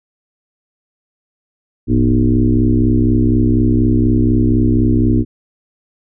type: tone with frequency modulation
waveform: sine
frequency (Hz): 174.61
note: F3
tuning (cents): 0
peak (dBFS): -9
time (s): 1.87-5.25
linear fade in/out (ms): 50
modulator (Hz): 64.1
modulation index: 2.5
effects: none